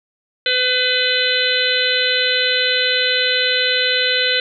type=harmonic tone; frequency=504 Hz; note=B4; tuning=35 cents sharp; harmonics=1 / 3 / 4 / 5 / 6 / 7 / 8; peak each=-23 / -21 / -24 / -25 / -22 / -23 / -20 dBFS; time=0.46-4.4 s; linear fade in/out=2 ms; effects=none